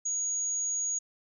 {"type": "tone", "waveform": "sine", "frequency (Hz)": 6700, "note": "G#8", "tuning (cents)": 14, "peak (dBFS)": -28, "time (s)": [0.05, 0.99], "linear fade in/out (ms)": 10, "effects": []}